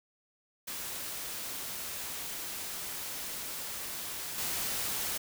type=noise with level steps; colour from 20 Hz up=white; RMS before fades=-39 / -34 dBFS; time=0.67-5.18 s; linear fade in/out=10 ms; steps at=4.38 s; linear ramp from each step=2 ms; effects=none